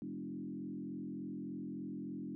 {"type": "tone with frequency modulation", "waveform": "sine", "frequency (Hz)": 247.1, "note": "B3", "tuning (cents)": 1, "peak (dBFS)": -40, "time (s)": [0.02, 2.35], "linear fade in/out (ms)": 0, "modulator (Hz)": 43.4, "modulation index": 1.7, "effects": []}